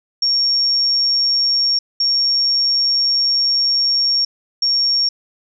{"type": "tone bursts at uneven times", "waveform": "sine", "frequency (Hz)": 5530, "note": "F8", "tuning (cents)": -18, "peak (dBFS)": -13, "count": 3, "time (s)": [[0.22, 1.79], [2, 4.25], [4.62, 5.09]], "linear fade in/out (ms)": 5, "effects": []}